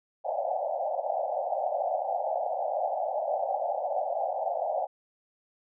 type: band-pass noise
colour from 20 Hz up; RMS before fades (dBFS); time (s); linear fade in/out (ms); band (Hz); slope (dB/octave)
white; -30; 0.24-4.87; 20; 550 to 810; 96
effects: none